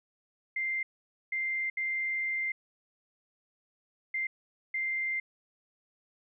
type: tone bursts at uneven times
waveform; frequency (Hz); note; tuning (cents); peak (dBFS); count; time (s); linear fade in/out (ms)
sine; 2093; C7; 0; -29; 5; 0.56-0.83 / 1.32-1.7 / 1.77-2.52 / 4.14-4.27 / 4.74-5.2; 5
effects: none